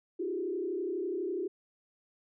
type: tone with frequency modulation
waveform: sine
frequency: 366.5 Hz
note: F#4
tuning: 16 cents flat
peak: -31 dBFS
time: 0.19-1.48 s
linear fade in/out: 10 ms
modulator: 32.1 Hz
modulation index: 1.3
effects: none

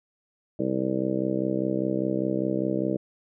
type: harmonic tone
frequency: 65 Hz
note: C2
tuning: 11 cents flat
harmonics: 2 / 3 / 4 / 5 / 6 / 7 / 8 / 9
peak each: -35 / -30 / -33 / -28 / -36 / -32 / -35 / -33 dBFS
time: 0.59-2.97 s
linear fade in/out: 5 ms
effects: none

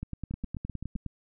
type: two click trains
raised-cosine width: 5 ms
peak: -22 / -24 dBFS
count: 11 / 6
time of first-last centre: 0.03-1.063 / 0.31-0.955 s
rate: 9.68 / 7.75 Hz
effects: none

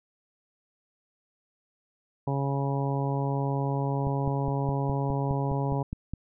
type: harmonic tone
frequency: 138.59 Hz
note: C#3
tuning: in tune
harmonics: 1 / 2 / 3 / 4 / 5 / 6 / 7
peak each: -27 / -34 / -35 / -37 / -39 / -37 / -37 dBFS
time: 2.27-5.83 s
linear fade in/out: 5 ms
type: click train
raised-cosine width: 5 ms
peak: -20 dBFS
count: 11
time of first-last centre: 4.07-6.136 s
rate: 4.84 Hz
effects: none

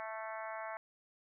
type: harmonic tone with a mistuned harmonic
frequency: 220 Hz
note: A3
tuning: in tune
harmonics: 3 / 4 / 5 / 6 / 7 / 8 / 9 / 10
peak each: -44 / -46 / -48 / -50 / -51 / -52 / -53 / -54 dBFS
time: 0-0.77 s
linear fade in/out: 0 ms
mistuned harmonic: 6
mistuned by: +18 cents
effects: none

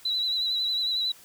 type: tone with vibrato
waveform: sine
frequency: 3951 Hz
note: B7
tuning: in tune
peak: -24 dBFS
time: 0.05-1.12 s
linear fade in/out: 5 ms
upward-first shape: sine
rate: 11 Hz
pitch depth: 39 cents each way
effects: white hiss -52 dBFS RMS until 1.24 s

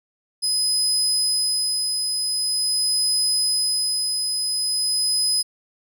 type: tone with tremolo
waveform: 30% pulse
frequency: 5030 Hz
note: D#8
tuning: 18 cents sharp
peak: -14 dBFS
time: 0.42-5.43 s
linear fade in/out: 20 ms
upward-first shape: sine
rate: 0.45 Hz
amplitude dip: 35%
effects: none

